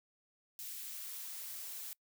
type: noise with high-pass filter sweep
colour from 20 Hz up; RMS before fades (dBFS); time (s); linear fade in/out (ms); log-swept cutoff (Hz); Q
blue; -45; 0.59-1.93; 0; 2500 to 210; 0.89
effects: noise-tail reverb RT60 0.1 s tail -24 dB re dry